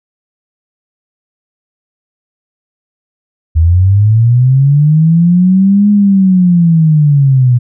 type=linear two-way sweep; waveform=sine; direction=up then down; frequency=77.78 to 207.7 to 120.2 Hz; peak=-4 dBFS; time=3.55-7.59 s; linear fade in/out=20 ms; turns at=5.9 s; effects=none